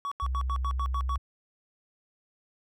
triangle tone bursts, 1125 Hz, C#6, 25 cents sharp, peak -28 dBFS, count 8, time 0.05-1.158 s, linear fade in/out 0 ms, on 65 ms, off 84 ms
sine tone, 64.1 Hz, C2, 35 cents flat, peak -27 dBFS, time 0.22-1.18 s, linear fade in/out 10 ms
effects none

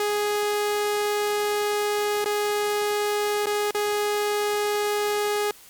sawtooth tone with dropouts, 415.3 Hz, G#4, in tune, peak -18 dBFS, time 0-5.51 s, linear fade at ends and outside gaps 2 ms, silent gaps 2.244-2.258 / 3.459-3.468 / 3.709-3.747 s, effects white hiss -49 dBFS RMS until 5.69 s + MP3 96 kbps

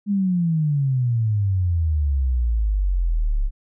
sine exponential sweep, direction down, 207.9 to 33.49 Hz, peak -17 dBFS, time 0.06-3.51 s, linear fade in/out 50 ms, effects none

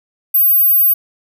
sine tone, 14410 Hz, A9, 40 cents sharp, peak -8 dBFS, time 0.34-0.94 s, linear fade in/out 10 ms, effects none

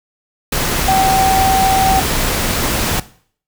sine tone in noise, 767 Hz, G5, 38 cents flat, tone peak -10 dBFS, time 0.88-2 s, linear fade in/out 5 ms, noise pink, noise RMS -17 dBFS, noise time 0.52-3 s, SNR +4 dB, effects noise-tail reverb RT60 0.5 s tail -17 dB re dry

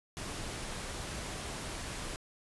pink noise, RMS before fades -40 dBFS, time 0.17-2.16 s, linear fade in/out 0 ms, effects resampled to 24000 Hz

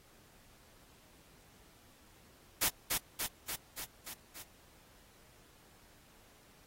white noise with echo, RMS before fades -30 dBFS, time 2.61-2.69 s, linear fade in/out 10 ms, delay 290 ms, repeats 6, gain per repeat -3 dB, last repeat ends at 4.43 s, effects pink hiss -63 dBFS RMS until 6.66 s + AAC 48 kbps

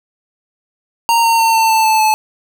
square tone with pitch steps, 926 / 915.9 / 905.9 / 896 / 886.2 / 876.6 / 867 Hz, A#5 / A#5 / A#5 / A5 / A5 / A5 / A5, -12 / -31 / -50 / +31 / +12 / -7 / -26 cents, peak -10 dBFS, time 1.09-2.14 s, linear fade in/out 0 ms, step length 150 ms, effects none

